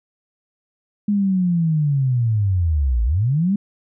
sine linear two-way sweep, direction down then up, 208.7 to 53.7 to 208.7 Hz, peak -15 dBFS, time 1.08-3.56 s, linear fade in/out 5 ms, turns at 3.04 s, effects none

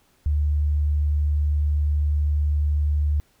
sine tone, 74 Hz, D2, 14 cents sharp, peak -18 dBFS, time 0.26-3.2 s, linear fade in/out 0 ms, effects pink hiss -62 dBFS RMS until 3.4 s

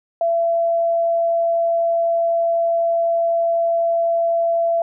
sine tone, 673 Hz, E5, 36 cents sharp, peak -15 dBFS, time 0.21-4.82 s, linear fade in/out 2 ms, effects none

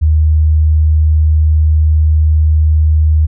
sine tone, 77.5 Hz, D#2, 6 cents flat, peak -6 dBFS, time 0.01-3.27 s, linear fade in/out 20 ms, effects none

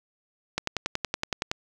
click train, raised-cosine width 0.2 ms, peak -9 dBFS, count 11, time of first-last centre 0.58-1.515 s, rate 10.7 Hz, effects none

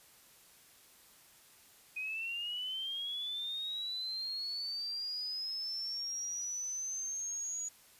sine linear sweep, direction up, 2489 to 6800 Hz, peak -36 dBFS, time 1.96-7.69 s, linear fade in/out 10 ms, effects white hiss -61 dBFS RMS until 7.99 s + resampled to 32000 Hz

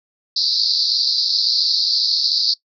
white band-pass noise, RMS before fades -18 dBFS, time 0.36-2.54 s, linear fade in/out 5 ms, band 4100 to 5000 Hz, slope 96 dB/octave, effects noise-tail reverb RT60 0.1 s tail -21 dB re dry

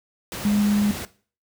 sine tone in noise, 206.4 Hz, G#3, 10 cents flat, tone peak -17 dBFS, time 0.45-0.91 s, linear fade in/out 0 ms, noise pink, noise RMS -32 dBFS, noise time 0.32-1.05 s, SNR +12 dB, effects noise-tail reverb RT60 0.4 s tail -17 dB re dry + high-pass 60 Hz 12 dB/octave

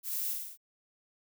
violet noise with echo, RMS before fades -36 dBFS, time 0.03-0.36 s, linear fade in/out 50 ms, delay 54 ms, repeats 4, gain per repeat -3 dB, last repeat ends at 0.576 s, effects none

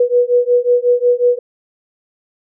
sine beating tone pair, 485.7 / 491.2 Hz, B4 / B4, -29 / -9 cents, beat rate 5.5 Hz, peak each -13 dBFS, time 0-1.39 s, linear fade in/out 5 ms, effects none

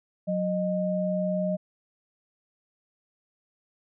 sine tone pair together, 183.6 / 616.9 Hz, F#3 / D#5, -13 / -15 cents, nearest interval octave + major sixth, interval 2098 cents, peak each -27 dBFS, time 0.27-1.57 s, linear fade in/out 20 ms, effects none

